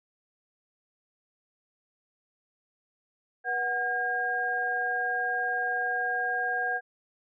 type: tone cluster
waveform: sine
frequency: 485.4 / 739 / 1618 Hz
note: B4 / F#5 / G#6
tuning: -30 / -2 / -46 cents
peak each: -37 / -31 / -28 dBFS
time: 3.44-6.81 s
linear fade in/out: 50 ms
effects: none